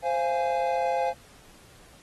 triangle chord, F minor, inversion second, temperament equal with one note detuned, 523.3 / 689.2 / 830.6 Hz, C5 / F5 / Ab5, 0 / -23 / 0 cents, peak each -26 dBFS, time 0.02-1.14 s, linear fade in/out 50 ms, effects pink hiss -54 dBFS RMS until 2.02 s + AAC 32 kbps

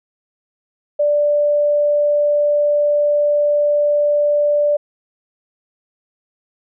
sine tone, 587.3 Hz, D5, in tune, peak -12 dBFS, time 0.99-4.77 s, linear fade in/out 10 ms, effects none

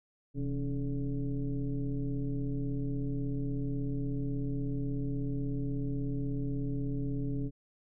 sine tone with frequency modulation, 130.81 Hz, C3, in tune, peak -30 dBFS, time 0.34-7.51 s, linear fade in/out 50 ms, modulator 149 Hz, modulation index 1.3, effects none

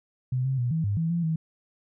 sine tone with pitch steps, 127.5 / 133.2 / 122 / 161.5 / 101.5 / 163.6 / 170.7 / 160.5 Hz, C3 / C3 / B2 / E3 / G#2 / E3 / F3 / E3, -44 / +31 / -21 / -35 / -39 / -13 / -39 / -46 cents, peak -23 dBFS, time 0.32-1.36 s, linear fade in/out 5 ms, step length 130 ms, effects none

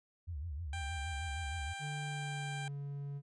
sine tone with vibrato, 77.78 Hz, D#2, in tune, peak -38 dBFS, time 0.27-1.74 s, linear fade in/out 20 ms, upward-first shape sine, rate 6.4 Hz, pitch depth 210 cents each way
15% pulse tone, 790 Hz, G5, 13 cents sharp, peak -35 dBFS, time 0.73-2.68 s, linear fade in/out 2 ms
triangle tone with pitch glide, 146.83 to 141.58 Hz, D3 to C#3, 0 to +37 cents, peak -37 dBFS, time 1.79-3.22 s, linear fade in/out 50 ms, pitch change -63 cents, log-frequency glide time 2.01-2.68 s
effects resampled to 24000 Hz

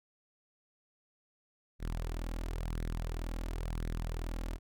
sawtooth tone with flanger, 41 Hz, E1, 9 cents flat, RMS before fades -37 dBFS, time 1.79-4.59 s, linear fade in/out 50 ms, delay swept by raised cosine 0.5 to 3.7 ms, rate 0.96 Hz, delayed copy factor +0.55, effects none

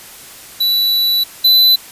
square tone pair in turn, 3951 / 4004 Hz, B7 / B7, 0 / +23 cents, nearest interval unison, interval 23 cents, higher second, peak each -12 / -7 dBFS, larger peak second, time 0.6-1.24 / 1.44-1.76 s, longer first, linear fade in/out 10 ms, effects white hiss -36 dBFS RMS until 1.91 s + resampled to 32000 Hz

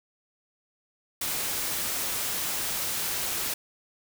white noise, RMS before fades -30 dBFS, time 1.21-3.54 s, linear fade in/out 5 ms, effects none

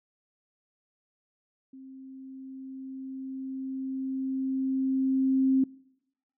sine tone with level ramp, 264.9 Hz, C4, 22 cents sharp, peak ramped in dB -44 to -19 dBFS, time 1.73-5.64 s, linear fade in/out 5 ms, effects noise-tail reverb RT60 0.8 s tail -24 dB re dry

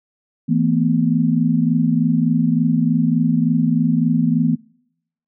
sine tone cluster, 163.5 / 225.7 / 249.1 Hz, E3 / A3 / B3, -14 / +44 / +15 cents, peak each -18 dBFS, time 0.48-4.56 s, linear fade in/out 20 ms, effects noise-tail reverb RT60 0.8 s tail -26 dB re dry

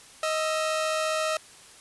sawtooth tone pair together, 628 / 1330.7 Hz, D#5 / E6, +16 / +16 cents, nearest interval octave + minor second, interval 1300 cents, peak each -22 / -28 dBFS, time 0.23-1.37 s, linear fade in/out 2 ms, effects white hiss -50 dBFS RMS until 1.8 s + resampled to 24000 Hz

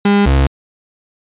35% pulse tone pair in turn, 202.3 / 68.14 Hz, G#3 / C#2, -45 / -29 cents, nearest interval octave + perfect fifth, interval 1884 cents, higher first, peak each -7 dBFS, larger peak neither, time 0.05-0.26 / 0.26-0.47 s, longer neither, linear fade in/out 5 ms, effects resampled to 8000 Hz

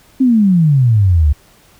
sine exponential sweep, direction down, 270.5 to 69.3 Hz, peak -7 dBFS, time 0.2-1.33 s, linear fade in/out 10 ms, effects pink hiss -48 dBFS RMS until 1.79 s

